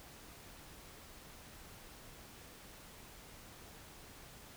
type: silence
effects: pink hiss -55 dBFS RMS until 4.56 s